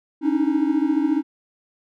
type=tone cluster; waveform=triangle; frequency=276.5 / 302.6 / 316.9 Hz; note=C#4 / D#4 / D#4; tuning=-4 / -48 / +32 cents; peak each=-20 dBFS; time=0.21-1.23 s; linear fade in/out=50 ms; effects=none